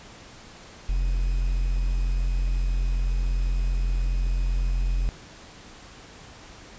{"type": "tone with quantisation", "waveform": "triangle", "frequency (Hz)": 43.89, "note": "F1", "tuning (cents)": 9, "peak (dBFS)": -19, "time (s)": [0.89, 5.09], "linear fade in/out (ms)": 0, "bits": 8, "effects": ["pink hiss -46 dBFS RMS until 6.78 s", "resampled to 16000 Hz"]}